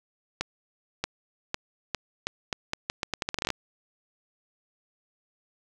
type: accelerating click train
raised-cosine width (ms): 0.2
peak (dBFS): -10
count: 19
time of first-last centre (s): 0.41-3.503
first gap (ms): 630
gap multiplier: 0.8
effects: none